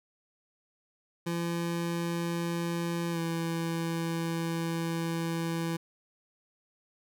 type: tone with pitch glide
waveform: 25% pulse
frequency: 170 to 166.12 Hz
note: F3 to E3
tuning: -46 to +14 cents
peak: -26 dBFS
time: 1.26-5.77 s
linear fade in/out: 10 ms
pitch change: -40 cents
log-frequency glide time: 3.11-3.19 s
effects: none